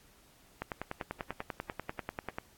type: click train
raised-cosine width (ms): 0.5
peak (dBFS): -20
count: 19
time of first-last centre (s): 0.62-2.385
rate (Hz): 10.2
effects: pink hiss -62 dBFS RMS until 2.57 s + AAC 64 kbps

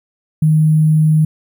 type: tone with sample-and-hold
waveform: sine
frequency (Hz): 155.56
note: D#3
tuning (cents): 0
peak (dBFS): -8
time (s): 0.42-1.25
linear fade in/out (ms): 5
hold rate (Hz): 11025
effects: none

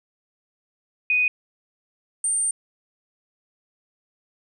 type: tone pair in turn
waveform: sine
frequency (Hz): 2489 / 8826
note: D#7 / C#9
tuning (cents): 0 / -9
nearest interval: octave + minor seventh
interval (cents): 2191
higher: second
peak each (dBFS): -17 / -20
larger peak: first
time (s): 1.1-1.28 / 2.24-2.51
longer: second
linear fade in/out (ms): 2
effects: none

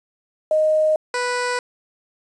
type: tone pair in turn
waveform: sine / 15% pulse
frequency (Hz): 621 / 492.9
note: D#5 / B4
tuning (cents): -3 / -3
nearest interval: major third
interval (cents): 400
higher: first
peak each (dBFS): -14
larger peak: neither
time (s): 0.51-0.96 / 1.14-1.59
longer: neither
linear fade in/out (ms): 2
effects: resampled to 22050 Hz + 8-bit

